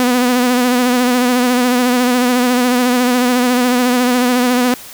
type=tone with vibrato; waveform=sawtooth; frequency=248.1 Hz; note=B3; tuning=8 cents sharp; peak=-7 dBFS; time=0-4.74 s; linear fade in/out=0 ms; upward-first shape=sine; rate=14 Hz; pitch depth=40 cents each way; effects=white hiss -34 dBFS RMS until 4.93 s